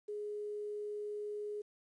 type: tone with quantisation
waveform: sine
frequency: 417.1 Hz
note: G#4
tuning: 7 cents sharp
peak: -38 dBFS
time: 0.08-1.62 s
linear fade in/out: 10 ms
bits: 11
effects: resampled to 22050 Hz